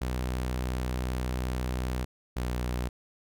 sawtooth tone pair in turn, 62.7 / 61.48 Hz, B1 / B1, +27 / -7 cents, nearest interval unison, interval 34 cents, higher first, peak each -25 dBFS, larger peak neither, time 0.01-2.05 / 2.36-2.89 s, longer first, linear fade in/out 10 ms, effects none

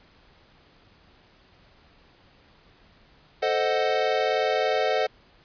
square chord, A diminished seventh, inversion none, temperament equal, 440 / 523.3 / 622.3 / 740 Hz, A4 / C5 / Eb5 / Gb5, 0 / 0 / 0 / 0 cents, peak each -28 dBFS, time 3.42-5.07 s, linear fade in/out 10 ms, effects pink hiss -57 dBFS RMS until 5.44 s + resampled to 11025 Hz

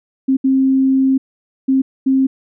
sine tone bursts at uneven times, 266 Hz, C4, 29 cents sharp, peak -10 dBFS, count 4, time 0.28-0.37 / 0.44-1.18 / 1.68-1.82 / 2.06-2.27 s, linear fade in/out 10 ms, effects none

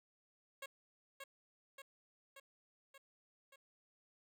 10% pulse tone with echo, 547 Hz, C#5, 23 cents flat, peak -37 dBFS, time 0.62-0.66 s, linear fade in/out 5 ms, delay 580 ms, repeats 5, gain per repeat -3 dB, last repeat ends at 3.56 s, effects none

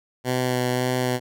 10% pulse tone with vibrato, 125.8 Hz, B2, 32 cents sharp, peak -13 dBFS, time 0.24-1.2 s, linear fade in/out 50 ms, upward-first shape sine, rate 1.8 Hz, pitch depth 14 cents each way, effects none

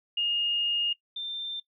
sine tone pair in turn, 2843 / 3582 Hz, F7 / A7, +30 / +30 cents, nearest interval major third, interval 400 cents, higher second, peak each -25 / -32 dBFS, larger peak first, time 0.17-0.93 / 1.16-1.6 s, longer first, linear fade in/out 5 ms, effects noise-tail reverb RT60 0.1 s tail -17 dB re dry

